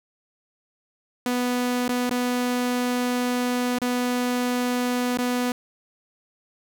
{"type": "tone with dropouts", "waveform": "sawtooth", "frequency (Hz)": 246.9, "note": "B3", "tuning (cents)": 0, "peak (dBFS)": -18, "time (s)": [1.26, 5.52], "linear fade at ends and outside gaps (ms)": 2, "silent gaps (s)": [[1.881, 1.891], [2.095, 2.109], [3.786, 3.817], [5.174, 5.186]], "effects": []}